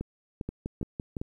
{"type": "two click trains", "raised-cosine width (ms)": 3, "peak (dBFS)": [-20, -20], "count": [5, 4], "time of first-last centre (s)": [[0.49, 1.168], [0.01, 1.215]], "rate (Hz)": [5.9, 2.49], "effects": ["10-bit"]}